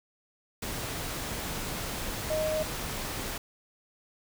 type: tone in noise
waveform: sine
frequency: 622.3 Hz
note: D#5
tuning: in tune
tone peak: -27 dBFS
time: 2.3-2.63 s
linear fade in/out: 5 ms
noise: pink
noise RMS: -35 dBFS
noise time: 0.62-3.38 s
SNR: +5 dB
effects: none